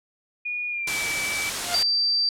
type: tone with pitch glide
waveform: sine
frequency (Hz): 2446 to 2309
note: D#7 to D7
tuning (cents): -30 to -30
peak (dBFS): -26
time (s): 0.45-1.5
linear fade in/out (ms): 10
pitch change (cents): -100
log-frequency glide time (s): 0.69-0.96
type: noise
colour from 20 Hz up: white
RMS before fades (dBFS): -27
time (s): 0.87-1.83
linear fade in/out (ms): 5
type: tone with exponential growth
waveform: sawtooth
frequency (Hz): 703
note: F5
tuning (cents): +11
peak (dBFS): -20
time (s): 1.52-1.75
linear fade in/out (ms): 2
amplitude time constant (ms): 50
type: tone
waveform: sine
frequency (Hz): 4673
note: D8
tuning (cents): -9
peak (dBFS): -19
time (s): 1.74-2.29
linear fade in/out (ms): 2
effects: low-pass 9000 Hz 12 dB/octave